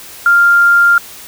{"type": "tone", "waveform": "sine", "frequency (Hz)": 1396.9, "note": "F6", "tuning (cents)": 0, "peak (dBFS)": -5, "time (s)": [0.26, 0.98], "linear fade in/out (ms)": 2, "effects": ["white hiss -33 dBFS RMS until 1.27 s"]}